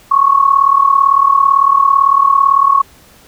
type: tone with amplitude modulation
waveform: sine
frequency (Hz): 1104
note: C#6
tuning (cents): -7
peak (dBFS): -3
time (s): 0.11-2.82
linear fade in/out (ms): 10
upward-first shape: sine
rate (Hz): 37.9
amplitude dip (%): 80
effects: pink hiss -44 dBFS RMS until 3.27 s